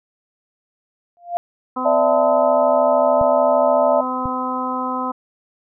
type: tone with exponential growth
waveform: sine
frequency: 696 Hz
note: F5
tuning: 6 cents flat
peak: -15 dBFS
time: 1.17-1.37 s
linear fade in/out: 0 ms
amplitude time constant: 43 ms
type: harmonic tone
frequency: 255.3 Hz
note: C4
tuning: 42 cents flat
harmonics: 1 / 2 / 3 / 4 / 5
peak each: -26 / -30 / -29 / -24 / -27 dBFS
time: 1.76-5.12 s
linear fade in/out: 10 ms
type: chord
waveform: sine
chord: D suspended second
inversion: none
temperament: just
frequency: 587.3 / 660.7 / 881 Hz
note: D5 / E5 / A5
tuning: 0 / +4 / +2 cents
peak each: -16 / -17 / -22 dBFS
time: 1.85-4.01 s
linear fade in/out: 5 ms
type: clicks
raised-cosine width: 5 ms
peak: -15 dBFS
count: 2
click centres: 3.213 / 4.257 s
effects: none